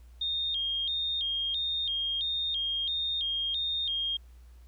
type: tone with vibrato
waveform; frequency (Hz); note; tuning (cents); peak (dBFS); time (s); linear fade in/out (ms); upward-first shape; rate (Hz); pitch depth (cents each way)
sine; 3442; A7; -39; -28; 0.21-4.17; 5; square; 1.5; 110
effects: added 60 Hz sine -49 dBFS peak until 4.67 s + pink hiss -67 dBFS RMS until 4.67 s